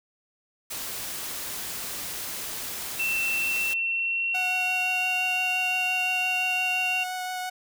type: noise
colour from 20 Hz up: white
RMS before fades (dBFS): -34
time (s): 0.7-3.74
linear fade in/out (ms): 10
type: tone with pitch glide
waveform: sine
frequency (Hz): 2684 to 2766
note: E7 to F7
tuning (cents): +31 to -17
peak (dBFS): -24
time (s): 2.99-7.04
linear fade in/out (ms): 10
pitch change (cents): +52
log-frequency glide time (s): 3.3-5.15
type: tone with vibrato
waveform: sawtooth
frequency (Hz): 736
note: F#5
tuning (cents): -9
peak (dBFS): -26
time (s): 4.34-7.5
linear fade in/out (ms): 10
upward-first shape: triangle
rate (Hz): 5.8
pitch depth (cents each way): 10
effects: none